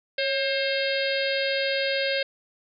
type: harmonic tone with a mistuned harmonic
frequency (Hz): 533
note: C5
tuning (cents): +32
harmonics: 1 / 3 / 4 / 5 / 6 / 7 / 8 / 9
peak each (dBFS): -26 / -31 / -32 / -33 / -34 / -34 / -35 / -36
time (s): 0.18-2.23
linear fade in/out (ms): 5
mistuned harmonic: 1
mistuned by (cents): +52
effects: none